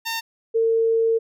10% pulse / sine tone pair in turn, 910 / 453.4 Hz, A#5 / A#4, -42 / -48 cents, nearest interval octave, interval 1206 cents, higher first, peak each -16 dBFS, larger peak neither, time 0.05-0.21 / 0.54-1.19 s, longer second, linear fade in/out 20 ms, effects none

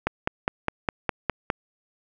click train, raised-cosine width 0.5 ms, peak -7 dBFS, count 8, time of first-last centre 0.07-1.501 s, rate 4.89 Hz, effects none

